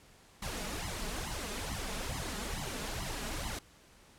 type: noise with flanger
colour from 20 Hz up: pink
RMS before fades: -38 dBFS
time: 0.42-3.59 s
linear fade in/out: 5 ms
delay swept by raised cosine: 0.96 to 4.86 ms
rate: 2.3 Hz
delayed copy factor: +0.9
effects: pink hiss -60 dBFS RMS until 4.18 s + low-pass 11000 Hz 12 dB/octave